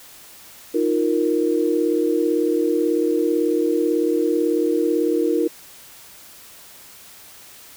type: chord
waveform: sine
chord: Eb suspended second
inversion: none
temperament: equal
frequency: 311.1 / 349.2 / 466.2 Hz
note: Eb4 / F4 / Bb4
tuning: 0 / 0 / 0 cents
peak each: -21 dBFS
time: 0.74-5.48 s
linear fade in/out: 10 ms
effects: white hiss -44 dBFS RMS until 7.76 s